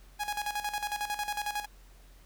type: tone with tremolo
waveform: sawtooth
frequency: 830 Hz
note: G#5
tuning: 1 cent flat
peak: -26 dBFS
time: 0.19-1.66 s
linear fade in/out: 20 ms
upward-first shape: square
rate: 11 Hz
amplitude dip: 70%
effects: added 44 Hz sine -53 dBFS peak until 2.25 s + pink hiss -61 dBFS RMS until 2.25 s